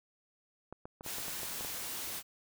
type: clicks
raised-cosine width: 1 ms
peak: -30 dBFS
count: 9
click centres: 0.726 / 0.855 / 1.009 / 1.063 / 1.184 / 1.282 / 1.432 / 1.609 / 1.648 s
type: noise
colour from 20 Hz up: white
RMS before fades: -40 dBFS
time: 1.03-2.23 s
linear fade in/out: 50 ms
effects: none